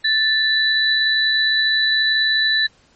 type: tone pair together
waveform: sine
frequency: 1760 / 3967 Hz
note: A6 / B7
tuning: 0 / +7 cents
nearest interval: octave + major second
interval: 1407 cents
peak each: -17 dBFS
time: 0.04-2.67 s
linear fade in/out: 10 ms
effects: pink hiss -55 dBFS RMS until 2.95 s + MP3 32 kbps